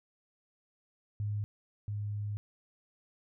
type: tone pair in turn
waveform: sine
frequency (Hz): 104 / 103.64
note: G#2 / G#2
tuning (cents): +3 / -3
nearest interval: unison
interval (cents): 6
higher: first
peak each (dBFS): -31 / -33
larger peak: first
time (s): 1.2-1.44 / 1.88-2.37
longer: second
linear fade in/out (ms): 0
effects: none